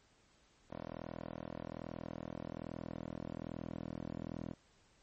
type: tone with band-pass filter sweep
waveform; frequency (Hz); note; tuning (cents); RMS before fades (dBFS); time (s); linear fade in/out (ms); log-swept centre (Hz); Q
10% pulse; 41.2; E1; 0; -45; 0.7-4.54; 10; 580 to 330; 0.97
effects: pink hiss -69 dBFS RMS until 5.02 s + MP3 32 kbps